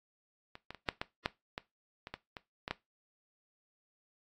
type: clicks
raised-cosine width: 0.3 ms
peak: -30 / -26 / -30 / -13 / -18 / -14 / -21 / -27 / -23 / -26 / -21 / -17 dBFS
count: 12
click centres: 0.554 / 0.706 / 0.747 / 0.888 / 1.015 / 1.259 / 1.579 / 2.071 / 2.14 / 2.368 / 2.679 / 2.71 s
effects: noise-tail reverb RT60 0.2 s tail -18 dB re dry + AAC 48 kbps